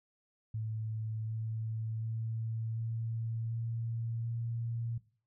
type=tone with pitch steps; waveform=sine; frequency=110 / 111.21 / 112.44 / 113.68 / 114.94 / 116.2 Hz; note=A2 / A2 / A2 / A#2 / A#2 / A#2; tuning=0 / +19 / +38 / -43 / -24 / -5 cents; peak=-34 dBFS; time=0.54-4.98 s; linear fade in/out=5 ms; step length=740 ms; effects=noise-tail reverb RT60 0.4 s tail -17 dB re dry